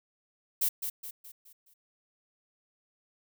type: noise with echo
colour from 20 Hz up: violet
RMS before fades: -27 dBFS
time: 0.61-0.69 s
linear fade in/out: 10 ms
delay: 210 ms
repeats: 5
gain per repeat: -7 dB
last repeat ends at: 1.74 s
effects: none